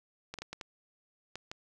clicks, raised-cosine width 0.2 ms, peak -23 dBFS, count 7, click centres 0.34 / 0.387 / 0.42 / 0.53 / 0.612 / 1.356 / 1.515 s, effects none

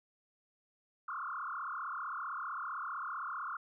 sine tone with frequency modulation, 1245 Hz, D#6, 1 cent sharp, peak -37 dBFS, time 1.08-3.57 s, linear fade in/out 5 ms, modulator 35.5 Hz, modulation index 5.4, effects none

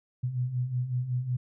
sine beating tone pair, 121.3 / 126.7 Hz, B2 / B2, -31 / +45 cents, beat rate 5.4 Hz, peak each -34 / -28 dBFS, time 0.23-1.37 s, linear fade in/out 10 ms, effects none

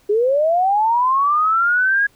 sine linear sweep, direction up, 399.1 to 1661.2 Hz, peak -13 dBFS, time 0.09-2.07 s, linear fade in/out 10 ms, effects pink hiss -56 dBFS RMS until 2.15 s

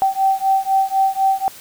sine beating tone pair, 772 / 776 Hz, G5 / G5, -27 / -18 cents, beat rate 4 Hz, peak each -17 dBFS, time 0.02-1.48 s, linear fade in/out 0 ms, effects white hiss -40 dBFS RMS until 1.6 s

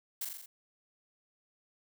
blue noise with echo, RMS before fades -36 dBFS, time 0.21-0.25 s, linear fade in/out 5 ms, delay 42 ms, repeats 5, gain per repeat -3 dB, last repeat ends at 0.46 s, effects none

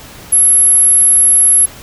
sine tone, 11175 Hz, F9, in tune, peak -5 dBFS, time 0.32-1.66 s, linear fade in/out 10 ms, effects pink hiss -34 dBFS RMS until 1.82 s

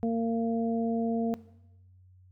harmonic tone, 229.1 Hz, A#3, 30 cents flat, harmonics 1 / 2 / 3, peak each -26 / -32 / -36 dBFS, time 0.03-1.34 s, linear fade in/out 0 ms, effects noise-tail reverb RT60 0.9 s tail -18 dB re dry + added 92 Hz sine -54 dBFS peak until 2.31 s

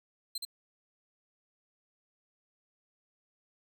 sawtooth tone with echo, 4120 Hz, C8, 28 cents flat, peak -31 dBFS, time 0.35-0.38 s, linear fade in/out 5 ms, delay 71 ms, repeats 1, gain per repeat -2 dB, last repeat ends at 0.451 s, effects none

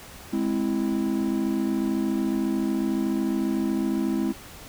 triangle chord, Ab augmented, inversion none, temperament equal, 207.7 / 261.6 / 329.6 Hz, Ab3 / C4 / E4, 0 / 0 / 0 cents, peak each -25 dBFS, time 0.32-4.33 s, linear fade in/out 20 ms, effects pink hiss -44 dBFS RMS until 4.68 s

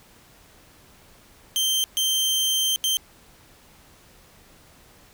sawtooth tone bursts at uneven times, 3136 Hz, G7, in tune, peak -17 dBFS, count 3, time 1.56-1.84 / 1.97-2.76 / 2.84-2.97 s, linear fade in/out 0 ms, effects pink hiss -53 dBFS RMS until 5.13 s

